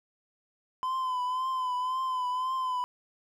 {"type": "tone with vibrato", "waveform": "triangle", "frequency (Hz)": 1019, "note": "C6", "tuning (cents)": -46, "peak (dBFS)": -26, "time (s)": [0.83, 2.84], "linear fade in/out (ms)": 0, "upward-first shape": "triangle", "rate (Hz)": 1.9, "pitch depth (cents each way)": 53, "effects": []}